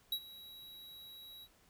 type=tone with ADSR envelope; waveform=square; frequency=3873 Hz; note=B7; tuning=35 cents flat; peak=-32 dBFS; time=0.12-1.48 s; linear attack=4 ms; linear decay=66 ms; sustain=-19 dB; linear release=50 ms; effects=pink hiss -68 dBFS RMS until 1.69 s